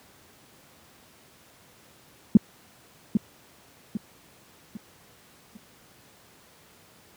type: tone with echo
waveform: sine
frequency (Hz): 212.1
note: G#3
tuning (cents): +37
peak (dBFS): -8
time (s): 2.35-2.37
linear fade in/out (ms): 2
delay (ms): 800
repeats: 4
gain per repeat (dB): -8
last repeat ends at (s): 5.57
effects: pink hiss -55 dBFS RMS until 7.16 s + high-pass 100 Hz 12 dB/octave